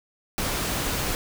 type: noise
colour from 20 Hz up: pink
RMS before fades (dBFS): -27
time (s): 0.38-1.15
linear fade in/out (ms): 0
effects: none